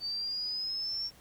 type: exponential sweep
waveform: sine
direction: up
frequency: 4570 to 5500 Hz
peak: -32 dBFS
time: 0-1.11 s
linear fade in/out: 50 ms
effects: pink hiss -58 dBFS RMS until 1.2 s